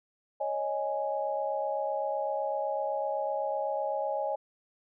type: chord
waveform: sine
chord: C# suspended second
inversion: none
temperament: equal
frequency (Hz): 554.4 / 622.3 / 830.6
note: C#5 / D#5 / G#5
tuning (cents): 0 / 0 / 0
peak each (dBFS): -33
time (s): 0.4-4.36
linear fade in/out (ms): 10
effects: none